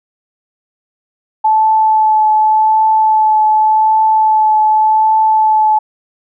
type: tone with vibrato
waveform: sine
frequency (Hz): 868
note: A5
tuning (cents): -24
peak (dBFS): -7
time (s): 1.44-5.79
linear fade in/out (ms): 10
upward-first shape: triangle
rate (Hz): 0.87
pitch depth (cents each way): 15
effects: none